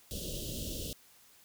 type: band-stop noise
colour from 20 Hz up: pink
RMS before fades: -39 dBFS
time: 0.11-0.93 s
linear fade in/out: 0 ms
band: 620 to 2800 Hz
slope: 96 dB/octave
effects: white hiss -61 dBFS RMS until 1.44 s